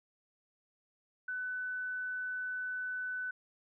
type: tone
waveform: sine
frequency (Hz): 1500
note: F#6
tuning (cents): +23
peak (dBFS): -35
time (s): 1.28-3.31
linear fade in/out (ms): 5
effects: none